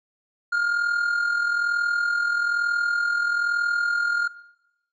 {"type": "tone with amplitude modulation", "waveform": "triangle", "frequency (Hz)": 1412, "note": "F6", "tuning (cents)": 19, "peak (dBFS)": -16, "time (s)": [0.52, 4.28], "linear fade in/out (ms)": 10, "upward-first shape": "sine", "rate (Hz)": 41.1, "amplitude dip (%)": 50, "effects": ["noise-tail reverb RT60 0.9 s tail -19 dB re dry", "resampled to 16000 Hz"]}